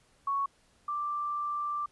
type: tone pair in turn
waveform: sine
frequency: 1111 / 1177.1 Hz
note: C#6 / D6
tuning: +4 / +4 cents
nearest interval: minor second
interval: 100 cents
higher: second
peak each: -27 / -30 dBFS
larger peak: first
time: 0.27-0.46 / 0.88-1.86 s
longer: second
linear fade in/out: 5 ms
effects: pink hiss -66 dBFS RMS until 1.91 s + resampled to 24000 Hz